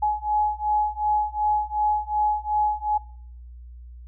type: beating tone pair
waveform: sine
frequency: 842 / 844.7 Hz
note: G#5 / G#5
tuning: +24 / +29 cents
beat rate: 2.7 Hz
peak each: -24 dBFS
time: 0.02-2.98 s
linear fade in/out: 10 ms
effects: noise-tail reverb RT60 0.6 s tail -20 dB re dry + added 60 Hz sine -39 dBFS peak until 4.07 s